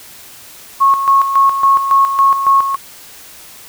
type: tone with tremolo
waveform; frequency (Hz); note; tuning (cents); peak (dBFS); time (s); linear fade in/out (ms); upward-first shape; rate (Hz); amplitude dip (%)
sine; 1095; C#6; -22; -6; 0.8-2.76; 20; square; 3.6; 60
effects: white hiss -37 dBFS RMS until 3.68 s